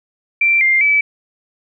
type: tone with pitch steps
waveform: sine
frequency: 2351 / 2105 / 2301 Hz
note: D7 / C7 / D7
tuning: +1 / +10 / -36 cents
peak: -10 dBFS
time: 0.41-1.01 s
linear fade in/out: 5 ms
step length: 200 ms
effects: none